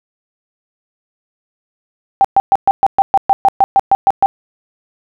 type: tone bursts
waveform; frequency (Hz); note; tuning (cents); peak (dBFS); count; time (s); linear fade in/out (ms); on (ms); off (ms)
sine; 784; G5; 0; -5; 14; 2.21-4.26; 0; 35; 120
effects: none